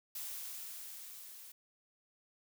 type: noise with level ramp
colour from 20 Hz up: blue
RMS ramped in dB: -42 to -53 dBFS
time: 0.15-1.52 s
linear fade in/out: 5 ms
effects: none